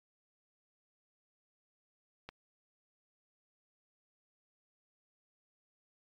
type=click; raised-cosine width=0.3 ms; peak=-28 dBFS; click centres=2.29 s; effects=MP3 48 kbps